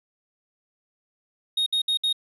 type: tone bursts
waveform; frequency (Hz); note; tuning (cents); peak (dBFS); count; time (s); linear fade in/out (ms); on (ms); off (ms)
triangle; 3729; A#7; 0; -19; 4; 1.57-2.128; 5; 93; 62
effects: resampled to 32000 Hz